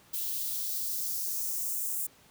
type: noise with high-pass filter sweep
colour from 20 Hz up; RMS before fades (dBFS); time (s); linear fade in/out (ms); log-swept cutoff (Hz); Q
violet; -33; 0.13-2.07; 10; 3100 to 8300; 1.8
effects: pink hiss -59 dBFS RMS until 2.3 s + high-pass 80 Hz 12 dB/octave